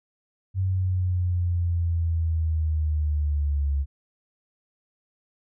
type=linear sweep; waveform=sine; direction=down; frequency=95 to 69.3 Hz; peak=-21 dBFS; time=0.54-3.86 s; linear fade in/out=50 ms; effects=none